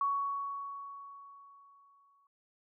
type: tone with exponential decay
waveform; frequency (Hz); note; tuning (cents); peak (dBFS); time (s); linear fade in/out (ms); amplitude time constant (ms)
sine; 1118; C#6; +14; -27; 0.01-2.27; 2; 490
effects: none